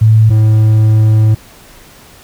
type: tone pair in turn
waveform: sine / triangle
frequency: 110 / 108.8 Hz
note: A2 / A2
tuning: 0 / -19 cents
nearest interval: unison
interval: 19 cents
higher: first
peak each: -3 dBFS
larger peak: neither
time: 0.01-0.3 / 0.3-1.35 s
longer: second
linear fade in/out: 10 ms
effects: pink hiss -39 dBFS RMS until 2.23 s

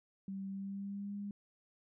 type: tone with pitch glide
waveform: sine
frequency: 194.2 to 202.7 Hz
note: G3 to G#3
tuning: -16 to -42 cents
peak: -39 dBFS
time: 0.28-1.31 s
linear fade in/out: 2 ms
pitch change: +74 cents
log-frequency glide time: 0.48-1.16 s
effects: none

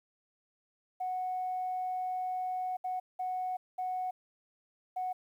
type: tone bursts at uneven times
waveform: sine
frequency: 738 Hz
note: F#5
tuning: 5 cents flat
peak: -31 dBFS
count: 5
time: 1-2.77 / 2.84-3 / 3.19-3.57 / 3.78-4.11 / 4.96-5.13 s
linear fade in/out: 10 ms
effects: tanh soft clip ceiling -27 dBFS + 11-bit

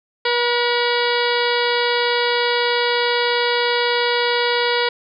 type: harmonic tone with a mistuned harmonic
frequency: 481.6 Hz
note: B4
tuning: 44 cents flat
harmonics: 1 / 2 / 3 / 4 / 5 / 6 / 7 / 8 / 9 / 10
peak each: -20 / -23 / -25 / -26 / -27 / -28 / -28 / -29 / -30 / -30 dBFS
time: 0.25-4.89 s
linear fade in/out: 5 ms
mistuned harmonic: 5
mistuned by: -91 cents
effects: none

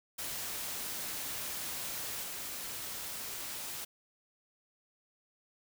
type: noise with level steps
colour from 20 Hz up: white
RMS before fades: -39 / -41 dBFS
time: 0.18-3.85 s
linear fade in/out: 10 ms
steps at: 2.23 s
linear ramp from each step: 5 ms
effects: none

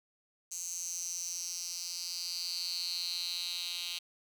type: tone with high-pass filter sweep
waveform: 10% pulse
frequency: 174.61 Hz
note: F3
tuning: in tune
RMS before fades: -38 dBFS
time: 0.51-3.99 s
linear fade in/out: 10 ms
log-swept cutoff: 6700 to 3500 Hz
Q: 6.7
effects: none

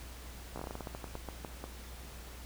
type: slowing click train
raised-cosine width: 1 ms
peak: -26 dBFS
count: 16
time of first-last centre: 0.56-1.641 s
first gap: 15 ms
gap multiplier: 1.2
effects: added 60 Hz sine -47 dBFS peak until 2.45 s + pink hiss -51 dBFS RMS until 2.45 s

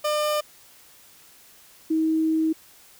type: tone pair in turn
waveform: 30% pulse / sine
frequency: 601 / 318.4 Hz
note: D5 / D#4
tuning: +40 / +40 cents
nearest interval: major seventh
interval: 1100 cents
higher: first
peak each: -19 dBFS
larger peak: neither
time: 0.04-0.41 / 1.9-2.53 s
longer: second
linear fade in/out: 10 ms
effects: white hiss -52 dBFS RMS until 2.99 s

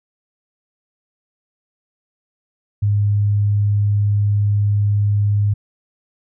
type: tone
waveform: sine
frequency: 102.8 Hz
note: G#2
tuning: 17 cents flat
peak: -13 dBFS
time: 2.82-5.54 s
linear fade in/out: 10 ms
effects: none

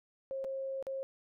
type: tone with dropouts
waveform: sine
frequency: 537 Hz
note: C5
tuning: 45 cents sharp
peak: -35 dBFS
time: 0.31-1.03 s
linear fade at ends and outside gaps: 0 ms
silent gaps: 0.442-0.447 / 0.826-0.868 s
effects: none

